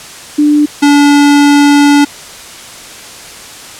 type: tone pair in turn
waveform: sine / square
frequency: 296.1 / 288 Hz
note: D4 / D4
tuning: +14 / -34 cents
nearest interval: unison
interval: 48 cents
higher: first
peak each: -4 dBFS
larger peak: neither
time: 0.38-0.66 / 0.82-2.05 s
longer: second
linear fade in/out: 10 ms
effects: white hiss -29 dBFS RMS until 3.79 s + low-pass 9000 Hz 12 dB/octave

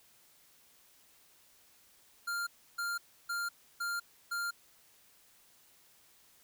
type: tone bursts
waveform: square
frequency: 1396.9 Hz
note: F6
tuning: in tune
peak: -34 dBFS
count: 5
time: 2.27-4.51 s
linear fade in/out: 10 ms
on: 200 ms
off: 310 ms
effects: white hiss -64 dBFS RMS until 6.43 s

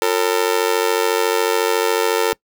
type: tone with amplitude modulation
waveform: sawtooth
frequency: 450 Hz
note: A4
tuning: 39 cents sharp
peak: -7 dBFS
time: 0.02-2.33 s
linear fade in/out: 0 ms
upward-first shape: sine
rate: 94 Hz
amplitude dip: 95%
effects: noise-tail reverb RT60 0.1 s tail -24 dB re dry

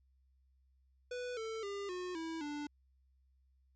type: tone with pitch steps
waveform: square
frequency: 493.9 / 445.1 / 401.2 / 361.6 / 325.9 / 293.7 Hz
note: B4 / A4 / G4 / F#4 / E4 / D4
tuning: 0 / +20 / +40 / -40 / -20 / 0 cents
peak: -40 dBFS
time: 1.11-2.67 s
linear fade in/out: 5 ms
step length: 260 ms
effects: added 65 Hz sine -68 dBFS peak until 3.75 s + resampled to 16000 Hz

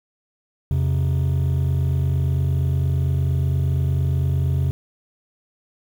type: tone pair together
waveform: triangle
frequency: 85.2 / 133.86 Hz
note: F2 / C3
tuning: -42 / +40 cents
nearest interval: minor sixth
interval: 782 cents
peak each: -17 dBFS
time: 0.71-4.71 s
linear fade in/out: 0 ms
effects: tanh soft clip ceiling -12 dBFS + 8-bit

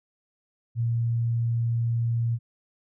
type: tone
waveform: sine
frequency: 116.7 Hz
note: A#2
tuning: 2 cents sharp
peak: -22 dBFS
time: 0.75-2.39 s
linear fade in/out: 50 ms
effects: none

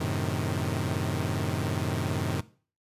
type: chord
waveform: sawtooth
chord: F# diminished seventh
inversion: none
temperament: equal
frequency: 92.5 / 110 / 130.81 / 155.56 Hz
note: F#2 / A2 / C3 / Eb3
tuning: 0 / 0 / 0 / 0 cents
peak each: -28 / -29 / -29 / -29 dBFS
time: 0-2.41 s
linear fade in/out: 10 ms
effects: noise-tail reverb RT60 0.4 s tail -18 dB re dry + resampled to 32000 Hz

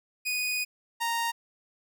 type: tone pair in turn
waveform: sawtooth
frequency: 2481 / 929.3 Hz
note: D#7 / A#5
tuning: -6 / -6 cents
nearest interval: octave + perfect fourth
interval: 1700 cents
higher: first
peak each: -24 / -23 dBFS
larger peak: second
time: 0.25-0.65 / 1-1.32 s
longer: first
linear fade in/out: 20 ms
effects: none

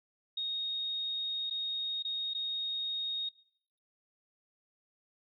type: tone with dropouts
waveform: sine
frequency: 3729 Hz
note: A#7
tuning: in tune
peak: -32 dBFS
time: 0.37-3.29 s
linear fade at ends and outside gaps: 5 ms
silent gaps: 1.499-1.508 / 2.025-2.048 / 2.336-2.347 s
effects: noise-tail reverb RT60 0.7 s tail -22 dB re dry

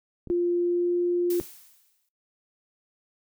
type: clicks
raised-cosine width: 3 ms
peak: -27 dBFS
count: 3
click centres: 0.273 / 0.304 / 1.411 s
type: tone with pitch glide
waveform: sine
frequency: 349.2 to 351.2 Hz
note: F4 to F4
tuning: 0 to +10 cents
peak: -21 dBFS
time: 0.3-1.4 s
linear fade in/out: 0 ms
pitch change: +10 cents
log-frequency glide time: 0.57-0.96 s
type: noise with exponential decay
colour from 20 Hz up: blue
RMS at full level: -36 dBFS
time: 1.3-2.09 s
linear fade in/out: 2 ms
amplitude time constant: 170 ms
effects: noise-tail reverb RT60 0.2 s tail -20 dB re dry

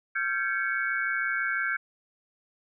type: tone cluster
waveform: sine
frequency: 1374 / 1564 / 1690 / 2227 Hz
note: F6 / G6 / G#6 / C#7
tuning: -29 / -4 / +30 / +7 cents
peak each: -33 / -28 / -35 / -33 dBFS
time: 0.15-1.77 s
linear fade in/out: 10 ms
effects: none

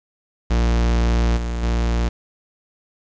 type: tone with level steps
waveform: 45% pulse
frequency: 58.27 Hz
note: A#1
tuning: in tune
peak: -15 / -22 / -17 dBFS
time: 0.5-2.09 s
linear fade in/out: 10 ms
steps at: 1.36 / 1.62 s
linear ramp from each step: 20 ms
effects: resampled to 16000 Hz + 7-bit

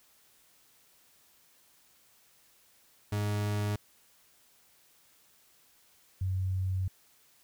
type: tone pair in turn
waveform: 40% pulse / sine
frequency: 103.83 / 93.65 Hz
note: G#2 / F#2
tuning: 0 / +21 cents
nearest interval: major second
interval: 179 cents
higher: first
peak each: -28 dBFS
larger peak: neither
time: 3.12-3.76 / 6.21-6.88 s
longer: second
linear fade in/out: 5 ms
effects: white hiss -64 dBFS RMS until 7.43 s

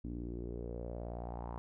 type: tone with low-pass filter sweep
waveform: sawtooth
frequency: 58.9 Hz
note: A#1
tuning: 19 cents sharp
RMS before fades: -42 dBFS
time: 0.04-1.58 s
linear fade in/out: 0 ms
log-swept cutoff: 270 to 980 Hz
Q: 4.2
effects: none

